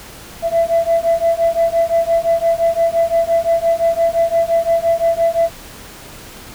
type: beating tone pair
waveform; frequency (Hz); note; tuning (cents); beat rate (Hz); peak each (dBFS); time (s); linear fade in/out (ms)
sine; 666 / 671.8; E5 / E5; +18 / +33; 5.8; -14; 0.42-5.5; 50
effects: tanh soft clip ceiling -7 dBFS + pink hiss -36 dBFS RMS until 6.54 s